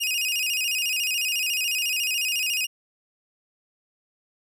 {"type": "tone with vibrato", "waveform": "sawtooth", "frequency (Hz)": 2671, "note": "E7", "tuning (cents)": 22, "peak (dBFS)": -20, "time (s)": [0, 2.67], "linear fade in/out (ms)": 20, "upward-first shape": "square", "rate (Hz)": 14, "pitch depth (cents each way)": 100, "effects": []}